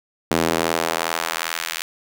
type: tone with high-pass filter sweep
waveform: sawtooth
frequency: 82.5 Hz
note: E2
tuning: 2 cents sharp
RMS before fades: -23 dBFS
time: 0.31-1.82 s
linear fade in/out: 0 ms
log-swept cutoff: 260 to 2200 Hz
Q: 0.88
effects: none